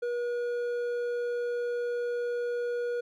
triangle tone with hard clipping, 481.5 Hz, B4, 44 cents flat, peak -30 dBFS, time 0.02-3.01 s, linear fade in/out 10 ms, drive 9 dB, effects none

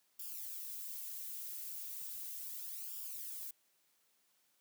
violet noise with flanger, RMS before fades -45 dBFS, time 0.19-3.51 s, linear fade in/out 5 ms, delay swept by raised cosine 0.48 to 4.08 ms, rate 0.36 Hz, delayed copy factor -0.65, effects white hiss -75 dBFS RMS until 4.6 s + high-pass 150 Hz 12 dB/octave

